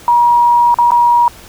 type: tone with dropouts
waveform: sine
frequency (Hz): 955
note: A#5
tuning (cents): +42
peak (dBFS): -6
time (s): 0.08-1.28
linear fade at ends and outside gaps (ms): 1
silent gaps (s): 0.743-0.786 / 0.907-0.918
effects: pink hiss -37 dBFS RMS until 1.48 s